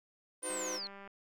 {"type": "chord", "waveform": "sawtooth", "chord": "C diminished", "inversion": "first", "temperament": "equal with one note detuned", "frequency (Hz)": [311.1, 370, 513.4], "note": ["Eb4", "Gb4", "C5"], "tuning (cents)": [0, 0, -33], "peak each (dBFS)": [-41, -42, -36], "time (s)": [0.42, 0.8], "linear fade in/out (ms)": 50}
{"type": "linear sweep", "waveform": "sine", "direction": "down", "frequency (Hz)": [9470, 4128], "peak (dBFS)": -38, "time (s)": [0.43, 0.87], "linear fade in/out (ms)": 0}
{"type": "click train", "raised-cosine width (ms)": 0.5, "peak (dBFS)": -36, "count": 115, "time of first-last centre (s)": [0.5, 1.076], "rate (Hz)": 198}
{"effects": []}